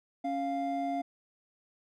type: tone pair together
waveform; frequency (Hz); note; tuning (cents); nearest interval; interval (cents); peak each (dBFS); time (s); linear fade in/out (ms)
triangle; 277.2 / 698.5; C#4 / F5; 0 / 0; octave + major third; 1600; -32 / -30; 0.24-1.02; 10
effects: none